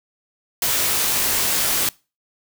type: noise with comb filter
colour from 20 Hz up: white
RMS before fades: -20 dBFS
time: 0.62-1.89 s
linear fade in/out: 2 ms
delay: 19 ms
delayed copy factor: -0.6
effects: noise-tail reverb RT60 0.3 s tail -23 dB re dry